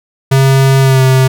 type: tone with pitch glide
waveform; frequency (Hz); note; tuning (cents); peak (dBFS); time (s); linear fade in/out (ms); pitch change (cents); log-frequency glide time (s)
square; 134.7 to 131.24; C#3 to C3; -49 to +6; -6; 0.31-1.28; 10; -45; 0.81-1.02
effects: none